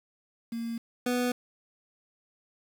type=tone pair in turn; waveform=sine / 25% pulse; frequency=230.9 / 246.8 Hz; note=A#3 / B3; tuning=-16 / -1 cents; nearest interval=minor second; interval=115 cents; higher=second; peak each=-31 / -22 dBFS; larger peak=second; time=0.52-0.78 / 1.06-1.32 s; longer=neither; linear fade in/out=5 ms; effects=8-bit